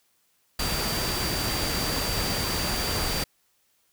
sine tone in noise, 4678 Hz, D8, 8 cents flat, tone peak -32 dBFS, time 0.59-3.24 s, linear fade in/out 5 ms, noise pink, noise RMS -28 dBFS, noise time 0.59-3.24 s, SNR -7 dB, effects white hiss -68 dBFS RMS until 3.92 s

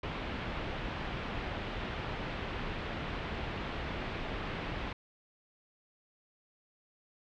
pink low-pass noise, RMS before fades -38 dBFS, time 0.03-4.93 s, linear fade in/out 5 ms, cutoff 3300 Hz, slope 24 dB/octave, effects none

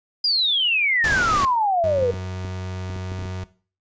sine exponential sweep, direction down, 4966 to 466.2 Hz, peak -17 dBFS, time 0.24-2.11 s, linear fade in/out 5 ms
pink noise, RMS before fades -26 dBFS, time 1.04-1.45 s, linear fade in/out 2 ms
35% pulse tone, 92.5 Hz, F#2, in tune, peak -26 dBFS, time 1.84-3.44 s, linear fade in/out 0 ms
clicks, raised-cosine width 3 ms, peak -23 dBFS, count 10, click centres 1.986 / 2.026 / 2.139 / 2.449 / 2.899 / 2.962 / 3.119 / 3.191 / 3.223 / 3.254 s
effects noise-tail reverb RT60 0.4 s tail -17 dB re dry + resampled to 16000 Hz

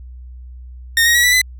sawtooth tone with pitch steps, 1839 / 1880.9 / 1923.8 / 1967.6 / 2012 Hz, A#6 / A#6 / B6 / B6 / B6, -24 / +15 / -46 / -7 / +32 cents, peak -7 dBFS, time 0.97-1.415 s, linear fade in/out 2 ms, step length 89 ms, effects added 62 Hz sine -32 dBFS peak until 1.59 s

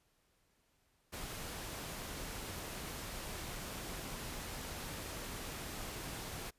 pink noise, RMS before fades -44 dBFS, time 1.12-6.51 s, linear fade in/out 20 ms, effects pink hiss -75 dBFS RMS until 6.58 s + resampled to 32000 Hz

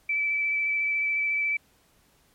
sine tone with vibrato, 2313 Hz, D7, 27 cents flat, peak -23 dBFS, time 0.09-1.57 s, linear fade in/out 5 ms, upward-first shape sine, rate 14 Hz, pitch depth 14 cents each way, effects pink hiss -63 dBFS RMS until 2.34 s + MP3 64 kbps

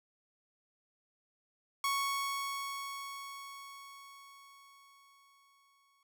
sawtooth tone with exponential decay, 1108.7 Hz, C#6, in tune, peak -26 dBFS, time 1.84-6.03 s, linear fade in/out 2 ms, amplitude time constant 910 ms, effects none

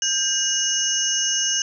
sine tone cluster, 1590 / 2891 / 5430 / 6080 / 6470 Hz, G6 / F#7 / F8 / F#8 / G#8, +24 / -41 / -50 / +46 / -46 cents, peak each -31 / -24 / -28 / -23 / -27 dBFS, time 0.02-1.62 s, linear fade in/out 2 ms, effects none

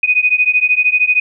sine beating tone pair, 2485 / 2498 Hz, D#7 / D#7, -3 / +6 cents, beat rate 13 Hz, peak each -13 dBFS, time 0.03-1.2 s, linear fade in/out 5 ms, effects none

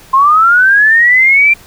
sine linear sweep, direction up, 1043 to 2376 Hz, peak -4 dBFS, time 0.13-1.54 s, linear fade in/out 10 ms, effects pink hiss -39 dBFS RMS until 1.66 s

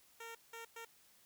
10% pulse tone bursts at uneven times, 459.4 Hz, A#4, 25 cents flat, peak -39 dBFS, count 3, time 0.2-0.35 / 0.53-0.65 / 0.76-0.85 s, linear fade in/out 5 ms, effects white hiss -67 dBFS RMS until 1.25 s

